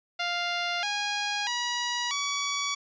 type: tone with pitch steps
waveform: 10% pulse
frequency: 699 / 821.7 / 966 / 1135.5 Hz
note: F5 / G#5 / B5 / C#6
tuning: +1 / -19 / -39 / +41 cents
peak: -19 dBFS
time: 0.19-2.75 s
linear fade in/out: 10 ms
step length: 640 ms
effects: resampled to 16000 Hz